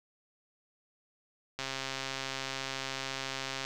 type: click train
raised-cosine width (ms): 0.2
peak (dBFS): -18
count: 277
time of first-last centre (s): 1.59-3.65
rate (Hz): 134
effects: none